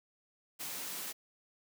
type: high-pass noise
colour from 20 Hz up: white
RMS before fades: -41 dBFS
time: 0.59-1.13 s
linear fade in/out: 20 ms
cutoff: 120 Hz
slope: 96 dB/octave
effects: none